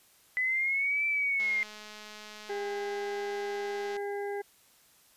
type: linear two-way sweep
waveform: sine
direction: up then down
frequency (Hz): 1995 to 2336 to 2099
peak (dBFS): -26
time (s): 0.37-1.63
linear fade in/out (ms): 0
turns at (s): 1.06
type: click train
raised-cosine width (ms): 0.2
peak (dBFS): -29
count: 545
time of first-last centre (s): 1.4-3.966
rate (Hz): 212
type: harmonic tone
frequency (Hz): 404.5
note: G#4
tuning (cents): -46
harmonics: 1 / 2 / 4 / 5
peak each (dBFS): -33 / -39 / -45 / -47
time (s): 2.49-4.42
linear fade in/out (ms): 10
effects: white hiss -62 dBFS RMS until 5.16 s + resampled to 32000 Hz